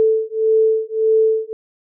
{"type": "beating tone pair", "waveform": "sine", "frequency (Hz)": [440, 441.7], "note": ["A4", "A4"], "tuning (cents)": [0, 7], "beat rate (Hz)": 1.7, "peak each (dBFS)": [-16, -16], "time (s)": [0, 1.53], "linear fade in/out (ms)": 0, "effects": []}